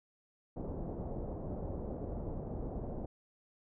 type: low-pass noise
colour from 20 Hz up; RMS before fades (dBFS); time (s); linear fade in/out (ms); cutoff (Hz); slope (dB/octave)
pink; -40; 0.56-3.06; 5; 680; 24
effects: none